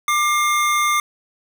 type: tone pair together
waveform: square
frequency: 1192.1 / 2124 Hz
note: D6 / C7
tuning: +26 / +25 cents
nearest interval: minor seventh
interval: 999 cents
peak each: -18 / -21 dBFS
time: 0.08-1 s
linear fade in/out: 2 ms
effects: none